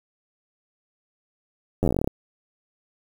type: slowing click train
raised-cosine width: 2 ms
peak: -9 dBFS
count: 14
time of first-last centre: 1.83-2.075 s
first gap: 10 ms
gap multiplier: 1.1
effects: 7-bit